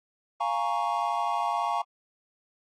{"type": "chord", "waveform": "triangle", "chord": "Bb minor seventh", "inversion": "second", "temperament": "equal", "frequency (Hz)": [698.5, 830.6, 932.3, 1108.7], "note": ["F5", "Ab5", "Bb5", "Db6"], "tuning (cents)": [0, 0, 0, 0], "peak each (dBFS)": -29, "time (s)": [0.4, 1.82], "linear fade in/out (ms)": 10, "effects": ["AAC 32 kbps"]}